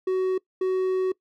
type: tone bursts at uneven times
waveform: triangle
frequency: 374 Hz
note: F#4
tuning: 19 cents sharp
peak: -19 dBFS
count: 2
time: 0.07-0.38 / 0.61-1.12 s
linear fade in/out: 5 ms
effects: noise-tail reverb RT60 0.1 s tail -22 dB re dry